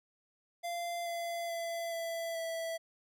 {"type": "tone with pitch steps", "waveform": "square", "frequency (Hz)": [690, 682.1, 674.2, 666.5, 658.8], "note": ["F5", "F5", "E5", "E5", "E5"], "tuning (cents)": [-21, -41, 39, 19, -1], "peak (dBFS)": -36, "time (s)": [0.63, 2.78], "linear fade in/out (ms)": 20, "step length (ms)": 430, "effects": []}